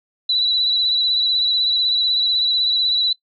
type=tone with vibrato; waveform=sine; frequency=3951 Hz; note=B7; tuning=in tune; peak=-15 dBFS; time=0.29-3.13 s; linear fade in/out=5 ms; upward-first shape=sine; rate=16 Hz; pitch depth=32 cents each way; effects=noise-tail reverb RT60 0.1 s tail -20 dB re dry